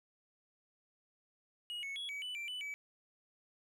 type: tone with pitch steps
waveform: triangle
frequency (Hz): 2894 / 2207 / 3354 / 2273 / 2985 / 2351 / 2988 / 2290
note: F#7 / C#7 / G#7 / C#7 / F#7 / D7 / F#7 / D7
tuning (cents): -39 / -8 / +16 / +43 / +15 / +1 / +16 / -44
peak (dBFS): -38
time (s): 1.7-2.74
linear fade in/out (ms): 0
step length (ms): 130
effects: none